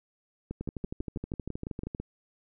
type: two click trains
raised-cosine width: 3 ms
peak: -22 / -22 dBFS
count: 18 / 10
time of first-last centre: 0.61-1.949 / 0.51-2 s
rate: 12.7 / 6.04 Hz
effects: none